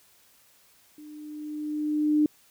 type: tone with level ramp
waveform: sine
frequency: 301.2 Hz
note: D4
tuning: 44 cents sharp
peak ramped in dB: -43 to -17 dBFS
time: 0.98-2.26 s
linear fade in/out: 2 ms
effects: white hiss -60 dBFS RMS until 2.5 s

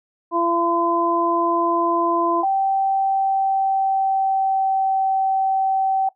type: harmonic tone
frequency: 340 Hz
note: F4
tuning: 46 cents flat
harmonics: 1 / 2 / 3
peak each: -21 / -24 / -20 dBFS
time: 0.31-2.45 s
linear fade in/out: 50 ms
type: tone with pitch glide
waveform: sine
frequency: 777 to 769.9 Hz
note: G5 to G5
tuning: -16 to -31 cents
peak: -16 dBFS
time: 2.43-6.09 s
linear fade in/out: 5 ms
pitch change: -15 cents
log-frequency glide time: 3.08-5.06 s
effects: noise-tail reverb RT60 0.1 s tail -18 dB re dry

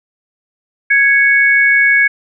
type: tone pair together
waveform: sine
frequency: 1661.2 / 2217 Hz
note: G#6 / C#7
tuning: 0 / 0 cents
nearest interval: perfect fourth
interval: 500 cents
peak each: -10 dBFS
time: 0.9-2.08 s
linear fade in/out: 10 ms
effects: none

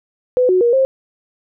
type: tone with pitch steps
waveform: sine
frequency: 502 / 368 / 474.5 / 531 Hz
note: B4 / F#4 / A#4 / C5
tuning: +28 / -9 / +31 / +25 cents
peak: -10 dBFS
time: 0.37-0.85 s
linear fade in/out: 0 ms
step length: 120 ms
effects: none

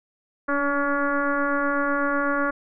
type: tone with frequency modulation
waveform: sine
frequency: 850 Hz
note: G#5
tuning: 40 cents sharp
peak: -20 dBFS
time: 0.48-2.51 s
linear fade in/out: 10 ms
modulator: 282 Hz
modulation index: 2.7
effects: none

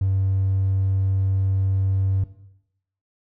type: tone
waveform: triangle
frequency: 96.3 Hz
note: G2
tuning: 30 cents flat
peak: -15 dBFS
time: 0.01-2.24 s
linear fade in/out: 5 ms
effects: noise-tail reverb RT60 0.8 s tail -17 dB re dry + tanh soft clip ceiling -13 dBFS

